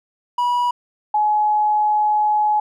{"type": "tone pair in turn", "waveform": ["triangle", "sine"], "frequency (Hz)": [973, 845.4], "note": ["B5", "G#5"], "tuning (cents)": [-26, 31], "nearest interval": "major second", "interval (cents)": 243, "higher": "first", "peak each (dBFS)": [-14, -14], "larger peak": "neither", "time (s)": [[0.38, 0.71], [1.14, 2.6]], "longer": "second", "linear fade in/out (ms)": 5, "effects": []}